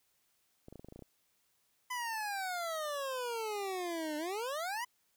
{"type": "clicks", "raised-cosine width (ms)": 2, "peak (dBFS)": -36, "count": 10, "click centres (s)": [0.684, 0.726, 0.757, 0.795, 0.846, 0.886, 0.924, 0.96, 0.992, 1.023]}
{"type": "exponential two-way sweep", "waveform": "25% pulse", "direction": "down then up", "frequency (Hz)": [1013, 296.2, 1013], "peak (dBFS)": -32, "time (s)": [1.9, 4.85], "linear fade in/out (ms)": 10, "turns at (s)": 4.17}
{"effects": ["white hiss -75 dBFS RMS until 5.16 s"]}